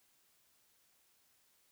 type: silence
effects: white hiss -72 dBFS RMS until 1.71 s